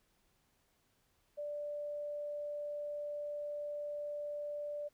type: tone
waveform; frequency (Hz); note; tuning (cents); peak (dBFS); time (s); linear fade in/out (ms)
sine; 587.3; D5; 0; -38; 1.37-4.89; 20
effects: pink hiss -75 dBFS RMS until 4.93 s